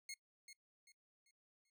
15% pulse tone with echo, 2158 Hz, C#7, 47 cents flat, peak -40 dBFS, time 0.09-0.14 s, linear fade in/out 2 ms, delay 390 ms, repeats 4, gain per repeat -9 dB, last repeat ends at 1.7 s, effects noise-tail reverb RT60 0.1 s tail -21 dB re dry

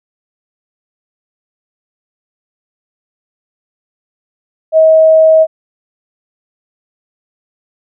sine tone, 637 Hz, D#5, 41 cents sharp, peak -3 dBFS, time 4.72-5.47 s, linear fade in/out 50 ms, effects none

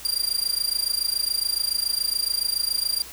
sawtooth tone with amplitude modulation, 4759 Hz, D8, 22 cents sharp, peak -16 dBFS, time 0.05-3.02 s, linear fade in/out 0 ms, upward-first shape sine, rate 27.1 Hz, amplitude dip 90%, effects added 60 Hz sine -51 dBFS peak until 3.12 s + white hiss -41 dBFS RMS until 3.12 s

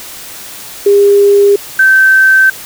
sine tone pair in turn, 403.7 / 1548.1 Hz, G#4 / G6, -49 / -22 cents, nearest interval octave + major seventh, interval 2327 cents, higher second, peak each -3 dBFS, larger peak neither, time 0.86-1.56 / 1.79-2.5 s, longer second, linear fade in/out 5 ms, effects white hiss -28 dBFS RMS until 2.65 s

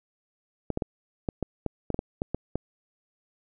clicks, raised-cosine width 2 ms, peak -14 dBFS, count 12, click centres 0.703 / 0.774 / 0.822 / 1.288 / 1.427 / 1.663 / 1.903 / 1.944 / 1.991 / 2.219 / 2.346 / 2.556 s, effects none

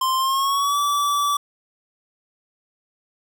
square tone with pitch glide, 1046.5 to 1154.5 Hz, C6 to D6, 0 to -30 cents, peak -19 dBFS, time 0.01-1.37 s, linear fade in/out 5 ms, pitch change +170 cents, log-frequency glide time 0.17-0.78 s, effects none

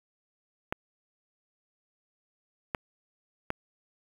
clicks, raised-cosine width 0.5 ms, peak -14 dBFS, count 3, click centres 0.725 / 2.748 / 3.504 s, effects 7-bit

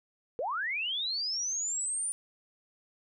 sine linear sweep, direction up, 440 to 9397 Hz, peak -30 dBFS, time 0.39-2.12 s, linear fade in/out 0 ms, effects none

